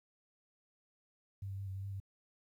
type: tone with pitch steps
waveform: sine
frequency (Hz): 98.3 / 97.2 / 98.6 / 95.2 / 97.1 / 99.1 / 97.3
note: G2 / G2 / G2 / F#2 / G2 / G2 / G2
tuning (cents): +5 / -14 / +11 / +50 / -16 / +19 / -12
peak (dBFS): -39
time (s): 1.42-2.001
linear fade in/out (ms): 5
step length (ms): 83
effects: 12-bit